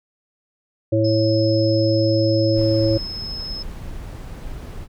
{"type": "harmonic tone", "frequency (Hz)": 110, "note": "A2", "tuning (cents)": 0, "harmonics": [1, 3, 5], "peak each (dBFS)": [-19, -19, -19], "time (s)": [0.92, 2.98], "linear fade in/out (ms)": 10}
{"type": "tone", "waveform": "sine", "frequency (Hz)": 5180, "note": "E8", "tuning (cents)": -31, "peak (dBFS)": -28, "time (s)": [1.04, 3.63], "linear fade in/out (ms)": 10}
{"type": "noise", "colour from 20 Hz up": "brown", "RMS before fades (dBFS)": -32, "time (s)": [2.54, 4.88], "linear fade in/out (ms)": 50}
{"effects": []}